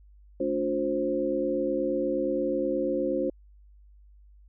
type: tone cluster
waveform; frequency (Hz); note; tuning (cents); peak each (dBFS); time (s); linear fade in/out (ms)
sine; 217.8 / 288.4 / 356.8 / 526; A3 / D4 / F4 / C5; -17 / -31 / +37 / +9; -36 / -30 / -30 / -28; 0.4-3.3; 5
effects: added 50 Hz sine -51 dBFS peak until 4.48 s